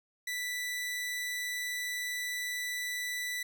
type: tone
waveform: sawtooth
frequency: 1975.5 Hz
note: B6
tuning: in tune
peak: -30 dBFS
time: 0.27-3.43 s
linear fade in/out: 5 ms
effects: none